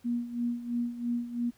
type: tone with tremolo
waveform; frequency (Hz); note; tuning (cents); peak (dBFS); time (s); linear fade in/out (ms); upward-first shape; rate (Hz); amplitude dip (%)
sine; 238.9; A#3; +43; -26; 0.04-1.51; 20; sine; 3; 75
effects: pink hiss -64 dBFS RMS until 1.57 s